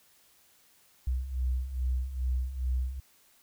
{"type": "beating tone pair", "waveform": "sine", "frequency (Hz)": [61.74, 64.14], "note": ["B1", "C2"], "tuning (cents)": [0, -34], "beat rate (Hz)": 2.4, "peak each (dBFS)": [-34, -29], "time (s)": [1.07, 3], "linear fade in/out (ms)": 5, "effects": ["white hiss -63 dBFS RMS until 3.42 s"]}